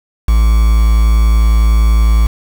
triangle tone with quantisation, 55.4 Hz, A1, 13 cents sharp, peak -4 dBFS, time 0.28-2.27 s, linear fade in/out 5 ms, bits 4, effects none

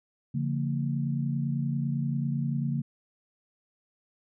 sine tone cluster, 141.5 / 171.7 / 229.2 Hz, C#3 / F3 / A#3, +36 / -29 / -29 cents, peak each -28 / -34 / -32 dBFS, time 0.34-2.82 s, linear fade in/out 10 ms, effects none

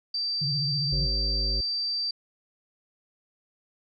sine tone, 4666 Hz, D8, 12 cents flat, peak -26 dBFS, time 0.14-2.11 s, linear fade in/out 5 ms
sine tone with vibrato, 143.4 Hz, D3, 41 cents flat, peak -28 dBFS, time 0.41-1.07 s, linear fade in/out 10 ms, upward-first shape sine, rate 15 Hz, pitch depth 120 cents each way
harmonic tone, 55 Hz, A1, in tune, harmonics 1 / 3 / 5 / 7 / 9 / 10, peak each -27 / -42 / -44 / -43 / -49 / -46 dBFS, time 0.92-1.61 s, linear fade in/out 5 ms
effects none

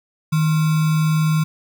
sine tone with sample-and-hold, 157.1 Hz, D#3, 17 cents sharp, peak -14 dBFS, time 0.32-1.44 s, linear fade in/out 10 ms, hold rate 1225 Hz, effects none

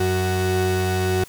35% pulse tone pair together, 92.5 / 371.6 Hz, F#2 / F#4, 0 / +7 cents, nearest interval 2 octaves, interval 2407 cents, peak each -20 dBFS, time 0-1.24 s, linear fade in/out 5 ms, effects white hiss -46 dBFS RMS until 1.28 s

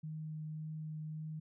sine tone with vibrato, 155.4 Hz, D#3, 2 cents flat, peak -40 dBFS, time 0.03-1.4 s, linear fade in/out 10 ms, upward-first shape triangle, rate 1.8 Hz, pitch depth 10 cents each way, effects none

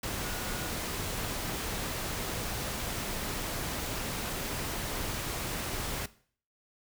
sine tone in noise, 1450 Hz, F#6, 35 cents flat, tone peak -45 dBFS, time 0.24-0.7 s, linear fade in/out 5 ms, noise pink, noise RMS -35 dBFS, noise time 0.03-6.06 s, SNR -13 dB, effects noise-tail reverb RT60 0.5 s tail -18 dB re dry

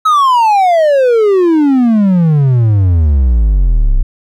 triangle exponential sweep, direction down, 1300 to 30.87 Hz, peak -4 dBFS, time 0.05-4.03 s, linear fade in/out 10 ms, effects none

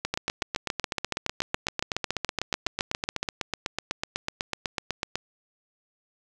two click trains, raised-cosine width 0.2 ms, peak -10 / -9 dBFS, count 42 / 23, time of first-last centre 0.05-5.156 / 0.14-3.23 s, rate 8.03 / 7.12 Hz, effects none

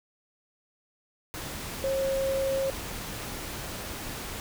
sine tone in noise, 539 Hz, C#5, 49 cents flat, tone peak -25 dBFS, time 1.84-2.7 s, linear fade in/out 0 ms, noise pink, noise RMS -37 dBFS, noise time 1.34-4.4 s, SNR +9 dB, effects none

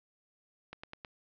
clicks, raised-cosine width 0.3 ms, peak -27 dBFS, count 4, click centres 0.73 / 0.835 / 0.934 / 1.048 s, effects low-pass 5000 Hz 12 dB/octave

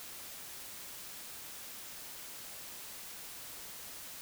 silence, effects white hiss -47 dBFS RMS until 4.21 s

